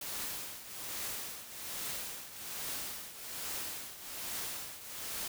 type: noise with tremolo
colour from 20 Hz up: white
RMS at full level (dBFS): -38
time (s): 0.01-5.28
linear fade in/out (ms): 5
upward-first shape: triangle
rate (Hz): 1.2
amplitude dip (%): 75
effects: none